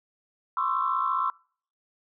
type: tone cluster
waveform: sine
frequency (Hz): 1027 / 1082 / 1153 / 1330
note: C6 / C#6 / D6 / E6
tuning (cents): -33 / -42 / -32 / +15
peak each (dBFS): -29 / -28 / -32 / -28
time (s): 0.57-1.3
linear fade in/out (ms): 2
effects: noise-tail reverb RT60 0.5 s tail -25 dB re dry + tanh soft clip ceiling -13 dBFS